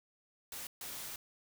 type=noise bursts at uneven times; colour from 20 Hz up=white; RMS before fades=-44 dBFS; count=2; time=0.52-0.67 / 0.81-1.16 s; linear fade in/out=2 ms; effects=none